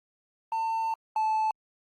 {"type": "tone pair in turn", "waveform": "triangle", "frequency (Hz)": [898, 872.4], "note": ["A5", "A5"], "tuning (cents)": [35, -15], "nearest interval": "minor second", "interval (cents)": 50, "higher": "first", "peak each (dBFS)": [-24, -21], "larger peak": "second", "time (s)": [[0.52, 0.94], [1.16, 1.51]], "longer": "first", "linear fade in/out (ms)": 2, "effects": ["tanh soft clip ceiling -17 dBFS", "Opus 24 kbps"]}